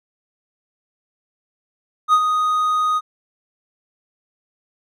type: tone with ADSR envelope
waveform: triangle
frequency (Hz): 1245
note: D#6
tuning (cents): +1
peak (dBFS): -7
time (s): 2.08-3.01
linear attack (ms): 51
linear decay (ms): 62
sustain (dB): -7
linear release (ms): 40
effects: none